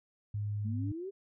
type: tone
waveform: sine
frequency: 103.83 Hz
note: G#2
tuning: in tune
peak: -32 dBFS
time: 0.34-0.92 s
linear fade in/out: 5 ms
type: exponential sweep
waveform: sine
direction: up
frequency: 208.2 to 404.4 Hz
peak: -37 dBFS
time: 0.64-1.11 s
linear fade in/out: 20 ms
effects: none